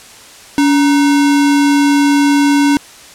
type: tone with sample-and-hold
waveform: sine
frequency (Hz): 285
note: C#4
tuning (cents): +48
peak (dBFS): -7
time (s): 0.58-2.77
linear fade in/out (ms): 0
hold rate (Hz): 1225
effects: white hiss -37 dBFS RMS until 3.14 s + low-pass 9000 Hz 12 dB/octave